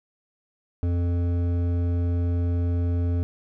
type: tone with hard clipping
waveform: sine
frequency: 87 Hz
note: F2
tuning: 6 cents flat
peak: -23 dBFS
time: 0.83-3.23 s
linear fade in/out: 0 ms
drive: 11 dB
effects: none